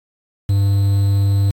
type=tone with quantisation; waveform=triangle; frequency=99.4 Hz; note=G2; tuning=25 cents sharp; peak=-10 dBFS; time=0.49-1.51 s; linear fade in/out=5 ms; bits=6; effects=AAC 64 kbps